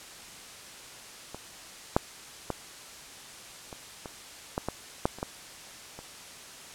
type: clicks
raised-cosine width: 1 ms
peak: -24 / -6 / -15 / -26 / -24 / -14 / -15 / -9 / -28 / -16 / -27 dBFS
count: 11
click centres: 1.346 / 1.965 / 2.503 / 3.728 / 4.058 / 4.579 / 4.686 / 5.055 / 5.186 / 5.229 / 5.99 s
effects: white hiss -46 dBFS RMS until 6.74 s + low-pass 9000 Hz 12 dB/octave